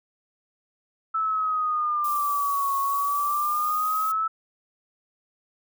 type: exponential two-way sweep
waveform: sine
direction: down then up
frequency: 1316 to 1100 to 1316 Hz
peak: -22 dBFS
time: 1.14-4.28 s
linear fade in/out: 10 ms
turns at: 2.78 s
type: noise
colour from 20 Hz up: violet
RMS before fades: -36 dBFS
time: 2.04-4.12 s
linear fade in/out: 5 ms
effects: none